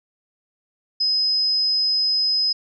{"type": "tone", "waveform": "sine", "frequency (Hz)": 5060, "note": "D#8", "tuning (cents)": 28, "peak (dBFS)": -17, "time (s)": [1, 2.53], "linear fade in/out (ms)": 10, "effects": []}